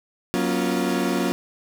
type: chord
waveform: 35% pulse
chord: Gb major seventh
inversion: none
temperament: equal with one note detuned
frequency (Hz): 185 / 238.1 / 277.2 / 349.2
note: Gb3 / Bb3 / Db4 / F4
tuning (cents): 0 / +37 / 0 / 0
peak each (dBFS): -25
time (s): 0.34-1.32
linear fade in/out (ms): 0
effects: 7-bit